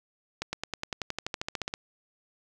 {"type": "accelerating click train", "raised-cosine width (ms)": 0.2, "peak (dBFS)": -14, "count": 17, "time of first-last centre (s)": [0.42, 1.739], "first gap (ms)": 110, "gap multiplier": 0.96, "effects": []}